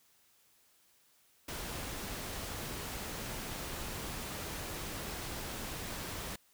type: noise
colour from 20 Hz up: pink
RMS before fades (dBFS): -41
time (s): 1.48-6.36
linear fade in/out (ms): 5
effects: white hiss -68 dBFS RMS until 6.53 s